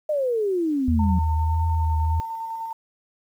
sine exponential sweep, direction down, 622.3 to 174.61 Hz, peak -20 dBFS, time 0.09-1.19 s, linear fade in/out 5 ms
sine tone with vibrato, 80 Hz, D#2, 49 cents sharp, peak -19 dBFS, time 0.88-2.2 s, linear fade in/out 0 ms, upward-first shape triangle, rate 1.6 Hz, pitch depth 52 cents each way
sine tone with tremolo, 904 Hz, A5, 47 cents sharp, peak -27 dBFS, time 0.99-2.73 s, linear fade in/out 5 ms, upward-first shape square, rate 9.9 Hz, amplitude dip 25%
effects 9-bit

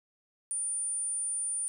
sine tone, 9260 Hz, D9, 25 cents flat, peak -30 dBFS, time 0.51-1.68 s, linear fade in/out 0 ms, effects none

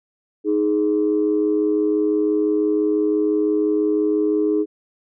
sine tone pair together, 312.4 / 418.3 Hz, D#4 / G#4, +7 / +12 cents, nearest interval perfect fourth, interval 505 cents, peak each -18 dBFS, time 0.44-4.66 s, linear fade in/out 50 ms, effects tanh soft clip ceiling -9 dBFS

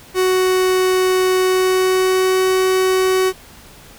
45% pulse tone with pitch glide, 371.6 to 374.8 Hz, F#4 to F#4, +7 to +22 cents, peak -13 dBFS, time 0.14-3.33 s, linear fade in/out 50 ms, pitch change +15 cents, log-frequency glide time 1.38-2.45 s, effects pink hiss -42 dBFS RMS until 3.98 s

